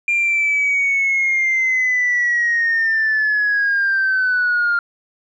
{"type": "linear sweep", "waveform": "sine", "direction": "down", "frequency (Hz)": [2396, 1396.9], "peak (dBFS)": -13, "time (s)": [0.08, 4.79], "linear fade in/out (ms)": 2, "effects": ["tanh soft clip ceiling -11 dBFS"]}